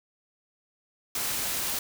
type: noise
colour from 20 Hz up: white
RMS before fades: -30 dBFS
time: 1.15-1.79 s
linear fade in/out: 2 ms
effects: none

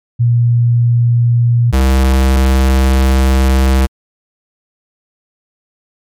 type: tone pair in turn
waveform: sine / square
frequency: 119 / 65.87 Hz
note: A#2 / C2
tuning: +36 / +12 cents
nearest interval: minor seventh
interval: 1024 cents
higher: first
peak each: -7 / -8 dBFS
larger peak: first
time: 0.19-1.72 / 1.72-3.87 s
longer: second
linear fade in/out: 20 ms
effects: MP3 96 kbps

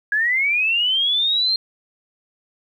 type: linear sweep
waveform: sine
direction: up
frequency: 1645 to 4211 Hz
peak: -16 dBFS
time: 0.12-1.56 s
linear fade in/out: 2 ms
effects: 9-bit

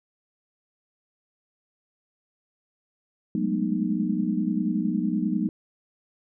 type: tone cluster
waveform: sine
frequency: 181.5 / 202.8 / 213.3 / 242.6 / 307.1 Hz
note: F#3 / G#3 / G#3 / B3 / D#4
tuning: -33 / -41 / +46 / -31 / -23 cents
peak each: -29 dBFS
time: 3.35-5.49 s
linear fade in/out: 2 ms
effects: none

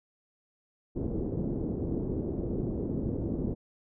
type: low-pass noise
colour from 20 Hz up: white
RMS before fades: -32 dBFS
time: 0.95-3.55 s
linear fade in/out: 20 ms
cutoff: 380 Hz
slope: 24 dB/octave
effects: none

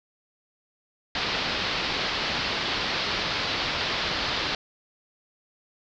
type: low-pass noise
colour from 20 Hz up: white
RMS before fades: -28 dBFS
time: 1.15-4.55 s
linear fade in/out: 2 ms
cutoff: 4800 Hz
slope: 48 dB/octave
effects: none

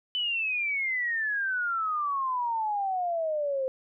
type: exponential sweep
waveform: sine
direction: down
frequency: 3019 to 517 Hz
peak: -26 dBFS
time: 0.15-3.68 s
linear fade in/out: 0 ms
effects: none

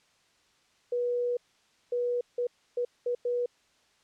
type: tone bursts at uneven times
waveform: sine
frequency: 486.2 Hz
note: B4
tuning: 27 cents flat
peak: -26 dBFS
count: 6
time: 0.92-1.37 / 1.92-2.21 / 2.38-2.47 / 2.77-2.85 / 3.06-3.15 / 3.25-3.46 s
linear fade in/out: 5 ms
effects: white hiss -66 dBFS RMS until 4.03 s + low-pass 6000 Hz 12 dB/octave

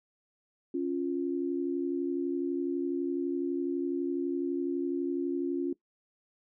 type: tone pair together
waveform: sine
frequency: 277.2 / 349.2 Hz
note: C#4 / F4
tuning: 0 / 0 cents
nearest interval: major third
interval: 400 cents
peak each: -31 / -31 dBFS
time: 0.74-5.73 s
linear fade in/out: 5 ms
effects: noise-tail reverb RT60 0.1 s tail -19 dB re dry

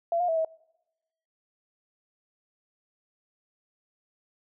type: tone with pitch steps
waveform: sine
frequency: 678 / 711 / 652 / 643 Hz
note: E5 / F5 / E5 / E5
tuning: +49 / +31 / -19 / -43 cents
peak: -23 dBFS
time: 0.12-0.448 s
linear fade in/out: 2 ms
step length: 82 ms
effects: noise-tail reverb RT60 0.9 s tail -24 dB re dry

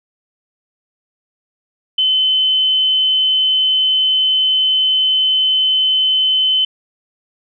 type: tone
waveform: sine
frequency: 3050 Hz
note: G7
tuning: 48 cents flat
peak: -11 dBFS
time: 1.98-6.65 s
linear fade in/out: 5 ms
effects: none

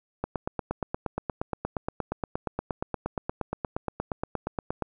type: click train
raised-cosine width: 1 ms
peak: -14 dBFS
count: 40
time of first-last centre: 0.24-4.823 s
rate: 8.51 Hz
effects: none

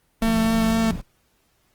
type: noise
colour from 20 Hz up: brown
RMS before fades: -31 dBFS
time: 0.21-1.02 s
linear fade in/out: 20 ms
type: tone with vibrato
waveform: 45% pulse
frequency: 224.4 Hz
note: A3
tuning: 34 cents sharp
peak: -18 dBFS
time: 0.22-0.91 s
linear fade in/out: 2 ms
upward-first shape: sine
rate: 4 Hz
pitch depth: 11 cents each way
type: tone with tremolo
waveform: sine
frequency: 174.61 Hz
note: F3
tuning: in tune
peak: -26 dBFS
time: 0.27-0.96 s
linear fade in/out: 5 ms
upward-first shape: triangle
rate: 3.3 Hz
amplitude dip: 35%
effects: pink hiss -65 dBFS RMS until 1.74 s + Opus 24 kbps

